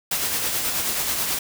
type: noise with tremolo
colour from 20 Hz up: white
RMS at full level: -23 dBFS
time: 0.11-1.39 s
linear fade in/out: 5 ms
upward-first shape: sine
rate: 9.3 Hz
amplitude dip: 35%
effects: none